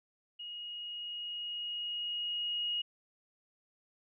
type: tone with level ramp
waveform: sine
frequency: 2881 Hz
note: F#7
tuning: 47 cents flat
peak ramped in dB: -41 to -31 dBFS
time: 0.39-2.82 s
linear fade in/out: 10 ms
effects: none